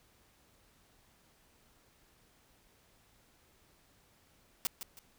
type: noise with echo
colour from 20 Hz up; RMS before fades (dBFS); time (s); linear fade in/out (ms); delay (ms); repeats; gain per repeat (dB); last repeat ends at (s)
white; -32; 4.65-4.67; 0; 160; 2; -10; 4.99
effects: pink hiss -67 dBFS RMS until 5.18 s